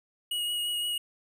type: tone with vibrato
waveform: square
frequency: 2894 Hz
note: F#7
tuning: 39 cents flat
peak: -29 dBFS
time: 0.31-0.98 s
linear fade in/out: 5 ms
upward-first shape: sine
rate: 5.8 Hz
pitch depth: 14 cents each way
effects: none